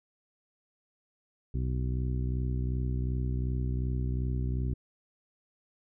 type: harmonic tone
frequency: 62.7 Hz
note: B1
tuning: 27 cents sharp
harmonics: 1 / 2 / 3 / 4 / 5 / 6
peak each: -30 / -32 / -42 / -41 / -46 / -46 dBFS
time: 1.54-4.74 s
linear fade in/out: 5 ms
effects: none